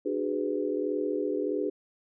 sine chord, G# half-diminished seventh, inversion second, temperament just, 299 / 373.8 / 415.3 / 498.4 Hz, D4 / F#4 / G#4 / B4, +31 / +18 / 0 / +16 cents, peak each -32 / -33 / -31 / -34 dBFS, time 0.05-1.7 s, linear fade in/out 10 ms, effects none

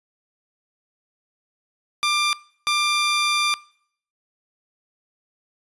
15% pulse tone bursts at uneven times, 1189 Hz, D6, 21 cents sharp, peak -12 dBFS, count 2, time 2.03-2.33 / 2.67-3.54 s, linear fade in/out 0 ms, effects noise-tail reverb RT60 0.6 s tail -22 dB re dry + resampled to 24000 Hz

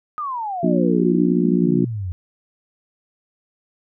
sine exponential sweep, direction down, 1255 to 85.5 Hz, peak -23 dBFS, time 0.18-2.12 s, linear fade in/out 0 ms
harmonic tone, 59.5 Hz, A#1, 36 cents sharp, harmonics 3 / 4 / 5 / 6, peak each -19 / -20 / -21 / -22 dBFS, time 0.63-1.85 s, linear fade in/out 5 ms
effects none

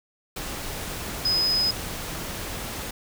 sine tone in noise, 5040 Hz, D#8, 21 cents sharp, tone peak -20 dBFS, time 1.25-1.71 s, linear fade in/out 5 ms, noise pink, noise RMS -33 dBFS, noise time 0.36-2.91 s, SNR +10 dB, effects none

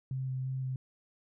sine tone with vibrato, 130.81 Hz, C3, in tune, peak -32 dBFS, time 0.11-0.76 s, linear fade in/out 2 ms, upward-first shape square, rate 2.9 Hz, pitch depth 10 cents each way, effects none

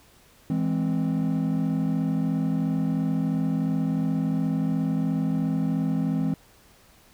triangle chord, E augmented, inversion none, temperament equal, 164.81 / 207.7 / 261.6 Hz, E3 / G#3 / B#3, 0 / 0 / 0 cents, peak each -23 / -26 / -24 dBFS, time 0.5-6.34 s, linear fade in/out 2 ms, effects tanh soft clip ceiling -14 dBFS + pink hiss -56 dBFS RMS until 7.13 s

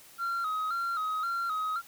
sine tone with vibrato, 1318.5 Hz, E6, in tune, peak -26 dBFS, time 0.18-1.82 s, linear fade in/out 50 ms, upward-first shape square, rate 1.9 Hz, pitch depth 73 cents each way, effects tanh soft clip ceiling -28 dBFS + white hiss -54 dBFS RMS until 1.87 s

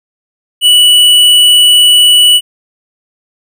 triangle tone with tanh clipping, 2952 Hz, F#7, 5 cents flat, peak -4 dBFS, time 0.61-2.41 s, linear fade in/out 50 ms, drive 17 dB, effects none

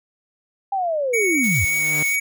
sine linear sweep, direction down, 806 to 72.1 Hz, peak -19 dBFS, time 0.72-1.65 s, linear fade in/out 5 ms
square tone with vibrato, 2235 Hz, C#7, 14 cents sharp, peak -19 dBFS, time 1.13-2.2 s, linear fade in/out 10 ms, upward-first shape triangle, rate 5.1 Hz, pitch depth 15 cents each way
sawtooth tone with exponential growth, 150.9 Hz, D3, 47 cents sharp, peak -21 dBFS, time 1.24-2.03 s, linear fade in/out 5 ms, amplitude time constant 170 ms
blue noise with tremolo, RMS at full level -31 dBFS, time 1.43-2.16 s, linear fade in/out 10 ms, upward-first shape sine, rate 9.6 Hz, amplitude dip 25%
effects none

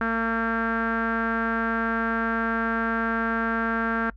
sawtooth tone with low-pass filter, 227.3 Hz, A#3, 43 cents flat, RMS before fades -25 dBFS, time 0.01-4.1 s, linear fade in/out 2 ms, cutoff 1500 Hz, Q 8.2, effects noise-tail reverb RT60 0.1 s tail -23 dB re dry + added 50 Hz sine -43 dBFS peak until 4.16 s

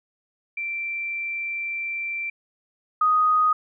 sine tone pair in turn, 2349 / 1246.5 Hz, D7 / D#6, 0 / +3 cents, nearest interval major seventh, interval 1097 cents, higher first, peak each -26 / -16 dBFS, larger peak second, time 0.57-2.3 / 3.01-3.53 s, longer first, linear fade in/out 5 ms, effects none

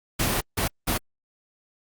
pink noise bursts at uneven times, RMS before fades -24 dBFS, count 3, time 0.19-0.41 / 0.57-0.68 / 0.87-0.98 s, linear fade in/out 10 ms, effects Opus 48 kbps

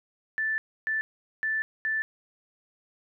sine tone bursts at uneven times, 1760 Hz, A6, in tune, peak -25 dBFS, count 4, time 0.38-0.58 / 0.87-1.01 / 1.43-1.62 / 1.85-2.02 s, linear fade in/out 0 ms, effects none

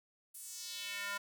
square tone with high-pass filter sweep, 201.9 Hz, G#3, 49 cents flat, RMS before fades -43 dBFS, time 0.34-1.18 s, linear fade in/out 10 ms, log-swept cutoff 11000 to 1200 Hz, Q 1.9, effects none

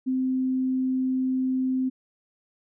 sine tone, 259.2 Hz, C4, 16 cents flat, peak -22 dBFS, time 0.06-1.9 s, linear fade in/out 20 ms, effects none

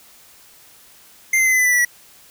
square tone with pitch steps, 2093 / 2070 / 2048 / 2025 / 2003 / 1981.2 / 1959.6 / 1938.2 Hz, C7 / C7 / C7 / B6 / B6 / B6 / B6 / B6, 0 / -19 / -38 / +43 / +24 / +5 / -14 / -33 cents, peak -14 dBFS, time 1.33-1.85 s, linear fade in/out 5 ms, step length 65 ms, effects white hiss -48 dBFS RMS until 2.3 s

